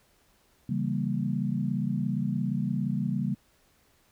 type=chord; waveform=sine; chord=C# diminished seventh; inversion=none; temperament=equal; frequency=138.59 / 164.81 / 196 / 233.1 Hz; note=C#3 / E3 / G3 / Bb3; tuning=0 / 0 / 0 / 0 cents; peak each=-31 / -34 / -30 / -32 dBFS; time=0.69-3.35 s; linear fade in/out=5 ms; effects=pink hiss -65 dBFS RMS until 4.11 s